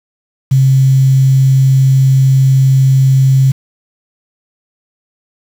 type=tone with quantisation; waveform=sine; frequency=133.5 Hz; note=C3; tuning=35 cents sharp; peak=-5 dBFS; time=0.51-3.52 s; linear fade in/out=10 ms; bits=5; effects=none